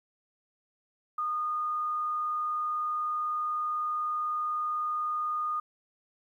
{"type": "tone", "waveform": "sine", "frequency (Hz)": 1226, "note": "D#6", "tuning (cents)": -26, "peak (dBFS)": -28, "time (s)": [1.18, 5.6], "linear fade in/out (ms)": 5, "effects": ["11-bit"]}